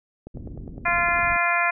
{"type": "click train", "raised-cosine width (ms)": 2, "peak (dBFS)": -24, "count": 10, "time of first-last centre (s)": [0.27, 1.188], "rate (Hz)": 9.8}
{"type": "low-pass noise", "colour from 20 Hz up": "pink", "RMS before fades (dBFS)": -37, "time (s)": [0.34, 1.37], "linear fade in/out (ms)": 5, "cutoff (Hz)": 340, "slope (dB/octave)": 24}
{"type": "harmonic tone", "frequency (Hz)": 345.9, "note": "F4", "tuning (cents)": -17, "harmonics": [2, 3, 4, 5, 6, 7], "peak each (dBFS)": [-26, -26, -26, -26, -26, -26], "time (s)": [0.85, 1.71], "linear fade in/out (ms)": 10}
{"effects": []}